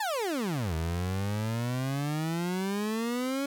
30% pulse exponential two-way sweep, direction down then up, 914 to 78.8 to 281.9 Hz, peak -26 dBFS, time 0-3.46 s, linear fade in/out 5 ms, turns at 0.74 s, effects none

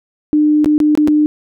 sine tone with dropouts, 301.1 Hz, D4, 43 cents sharp, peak -8 dBFS, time 0.33-1.26 s, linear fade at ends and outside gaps 0 ms, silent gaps 0.645-0.659 / 0.78-0.802 / 0.952-0.975 / 1.075-1.082 s, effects none

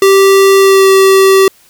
square tone with pitch glide, 390 to 385.7 Hz, G4 to G4, -9 to -28 cents, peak -4 dBFS, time 0.02-1.48 s, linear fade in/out 2 ms, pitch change -19 cents, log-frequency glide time 0.59-0.89 s, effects white hiss -46 dBFS RMS until 1.69 s

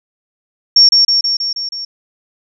sine tone with echo, 5500 Hz, F8, 27 cents flat, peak -3 dBFS, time 0.76-0.89 s, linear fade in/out 5 ms, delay 160 ms, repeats 6, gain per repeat -3 dB, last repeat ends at 1.85 s, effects none

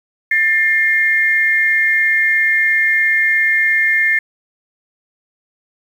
sine tone pair together, 1783 / 2120 Hz, A6 / C7, +22 / +22 cents, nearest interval minor third, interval 300 cents, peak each -14 dBFS, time 0.31-4.19 s, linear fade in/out 5 ms, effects 7-bit

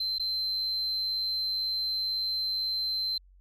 sine tone with dropouts, 4099 Hz, C8, 36 cents flat, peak -26 dBFS, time 0-3.18 s, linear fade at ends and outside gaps 5 ms, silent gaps 0.184-0.196 s, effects tanh soft clip ceiling -25 dBFS + added 46 Hz sine -54 dBFS peak until 3.4 s

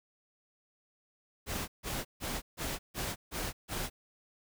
pink noise bursts, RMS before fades -36 dBFS, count 7, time 1.46-3.9 s, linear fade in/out 50 ms, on 220 ms, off 150 ms, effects none

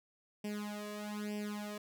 sawtooth tone with flanger, 208.6 Hz, G#3, 8 cents sharp, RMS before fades -41 dBFS, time 0.44-1.78 s, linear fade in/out 5 ms, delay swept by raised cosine 0.37 to 1.77 ms, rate 1.1 Hz, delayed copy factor +1, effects none

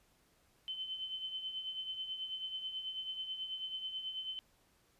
sine tone with tremolo, 3062 Hz, G7, 41 cents flat, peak -36 dBFS, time 0.68-4.39 s, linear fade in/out 0 ms, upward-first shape triangle, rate 9.2 Hz, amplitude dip 65%, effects pink hiss -71 dBFS RMS until 4.99 s + resampled to 32000 Hz

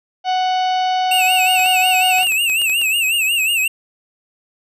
harmonic tone, 741 Hz, F#5, 2 cents sharp, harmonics 1 / 2 / 3 / 4 / 5 / 6 / 7 / 8, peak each -15 / -32 / -32 / -27 / -35 / -34 / -42 / -42 dBFS, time 0.24-2.26 s, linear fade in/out 50 ms
square tone with vibrato, 2682 Hz, E7, 29 cents sharp, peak -15 dBFS, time 1.11-3.68 s, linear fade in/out 5 ms, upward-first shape sine, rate 5.5 Hz, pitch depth 110 cents each way
clicks, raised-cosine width 0.2 ms, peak -15 dBFS, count 10, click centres 1.595 / 1.66 / 2.184 / 2.231 / 2.27 / 2.321 / 2.498 / 2.617 / 2.697 / 2.816 s
effects none

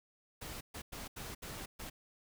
pink noise bursts at uneven times, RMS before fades -45 dBFS, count 6, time 0.41-0.61 / 0.74-0.82 / 0.92-1.08 / 1.16-1.35 / 1.42-1.66 / 1.79-1.9 s, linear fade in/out 10 ms, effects none

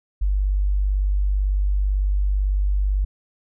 sine tone, 49 Hz, G1, in tune, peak -17 dBFS, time 0.21-3.05 s, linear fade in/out 10 ms, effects none

